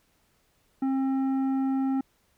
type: tone with tanh clipping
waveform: sine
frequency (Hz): 267.3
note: C4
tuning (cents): +37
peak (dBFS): -25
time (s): 0.82-2.01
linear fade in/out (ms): 5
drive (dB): 9
effects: pink hiss -68 dBFS RMS until 2.37 s